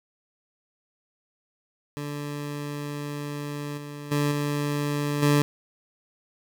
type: tone with level steps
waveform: 20% pulse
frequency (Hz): 145.7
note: D3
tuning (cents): -13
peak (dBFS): -26 / -31 / -17 / -20 / -13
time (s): 1.97-5.42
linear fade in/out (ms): 0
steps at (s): 3.77 / 4.11 / 4.31 / 5.22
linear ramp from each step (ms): 10
effects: none